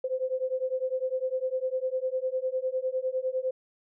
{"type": "beating tone pair", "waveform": "sine", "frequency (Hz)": [512, 521.9], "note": ["C5", "C5"], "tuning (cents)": [-38, -4], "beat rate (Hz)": 9.9, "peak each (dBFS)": -30, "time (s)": [0.04, 3.51], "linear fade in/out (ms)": 5, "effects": []}